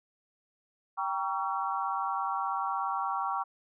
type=chord; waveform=sine; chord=G diminished seventh; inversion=none; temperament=just; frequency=784 / 940.8 / 1128.9 / 1354.7 Hz; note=G5 / Bb5 / Db6 / Fb6; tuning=0 / +16 / +31 / +47 cents; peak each=-34 / -35 / -33 / -37 dBFS; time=0.97-3.44 s; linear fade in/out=20 ms; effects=none